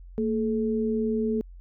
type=tone pair together; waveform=sine; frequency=227.5 / 429.4 Hz; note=A#3 / A4; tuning=-42 / -42 cents; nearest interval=major seventh; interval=1100 cents; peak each=-25 / -27 dBFS; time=0.18-1.41 s; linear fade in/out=0 ms; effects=added 44 Hz sine -42 dBFS peak until 1.6 s